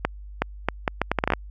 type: accelerating click train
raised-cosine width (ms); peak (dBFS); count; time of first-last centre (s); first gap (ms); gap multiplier
0.5; -5; 12; 0.05-1.336; 370; 0.72
effects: added 50 Hz sine -37 dBFS peak until 1.5 s